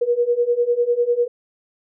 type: beating tone pair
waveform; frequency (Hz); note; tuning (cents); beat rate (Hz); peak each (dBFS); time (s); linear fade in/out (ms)
sine; 474.5 / 484.5; A#4 / B4; +31 / -33; 10; -20 / -18; 0.01-1.28; 10
effects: none